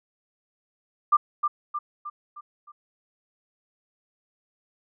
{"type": "tone with echo", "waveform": "sine", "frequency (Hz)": 1191, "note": "D6", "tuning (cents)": 24, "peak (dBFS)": -14, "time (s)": [1.12, 1.17], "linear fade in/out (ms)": 10, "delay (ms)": 310, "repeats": 5, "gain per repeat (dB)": -6, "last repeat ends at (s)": 2.72, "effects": []}